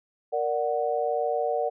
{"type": "chord", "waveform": "sine", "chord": "Bb augmented", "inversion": "none", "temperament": "equal", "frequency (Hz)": [466.2, 587.3, 740], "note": ["Bb4", "D5", "F#5"], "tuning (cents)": [0, 0, 0], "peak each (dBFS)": -28, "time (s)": [0.32, 1.7], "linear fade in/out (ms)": 20, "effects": []}